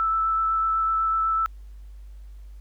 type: tone with vibrato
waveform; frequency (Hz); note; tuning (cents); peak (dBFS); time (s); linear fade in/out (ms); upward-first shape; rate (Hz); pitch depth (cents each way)
sine; 1318.5; E6; 0; -20; 0-1.46; 0; sine; 8; 9
effects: added 50 Hz sine -39 dBFS peak until 2.6 s + pink hiss -65 dBFS RMS until 2.6 s